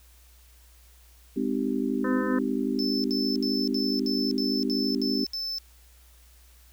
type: chord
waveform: sine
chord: Ab major seventh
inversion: none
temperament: just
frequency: 207.7 / 259.6 / 311.5 / 389.3 Hz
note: Ab3 / C4 / Eb4 / G4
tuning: 0 / -13 / +2 / -12 cents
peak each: -31 / -27 / -32 / -32 dBFS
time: 1.36-5.25 s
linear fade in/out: 10 ms
type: harmonic tone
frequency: 255 Hz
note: C4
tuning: 44 cents flat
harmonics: 1 / 2 / 4 / 5 / 6 / 7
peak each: -30 / -33 / -36 / -37 / -38 / -38 dBFS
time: 2.04-2.39 s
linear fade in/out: 5 ms
type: tone bursts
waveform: triangle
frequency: 5274 Hz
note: E8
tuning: in tune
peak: -28 dBFS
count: 9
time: 2.79-5.584 s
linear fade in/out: 0 ms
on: 250 ms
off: 68 ms
effects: added 60 Hz sine -53 dBFS peak until 6.72 s + white hiss -59 dBFS RMS until 6.72 s